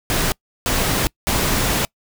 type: noise bursts at uneven times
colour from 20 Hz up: pink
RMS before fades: -19 dBFS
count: 3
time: 0.1-0.32 / 0.66-1.07 / 1.27-1.85 s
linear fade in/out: 0 ms
effects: noise-tail reverb RT60 0.1 s tail -26 dB re dry